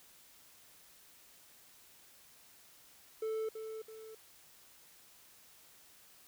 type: tone with echo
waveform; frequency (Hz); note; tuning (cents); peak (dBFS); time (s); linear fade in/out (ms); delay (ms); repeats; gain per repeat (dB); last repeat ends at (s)
triangle; 440; A4; 0; -32; 3.22-3.49; 5; 330; 2; -7; 4.15
effects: white hiss -61 dBFS RMS until 6.27 s